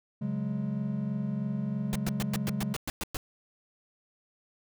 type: chord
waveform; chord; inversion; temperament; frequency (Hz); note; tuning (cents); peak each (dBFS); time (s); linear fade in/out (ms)
triangle; C# suspended fourth; none; just; 138.59 / 184.79 / 207.9; C#3 / F#3 / G#3; 0 / -2 / +2; -32 / -34 / -30; 0.21-2.74; 10
type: noise bursts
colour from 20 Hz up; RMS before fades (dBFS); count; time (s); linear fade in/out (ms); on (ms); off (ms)
pink; -33; 10; 1.93-3.17; 0; 25; 110
effects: none